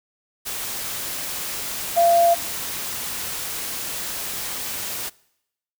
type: tone in noise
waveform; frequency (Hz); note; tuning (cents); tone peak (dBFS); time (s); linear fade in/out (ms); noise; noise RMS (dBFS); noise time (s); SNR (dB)
sine; 685; F5; -34; -13; 1.96-2.35; 20; white; -29; 0.45-5.1; +13
effects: noise-tail reverb RT60 0.8 s tail -23 dB re dry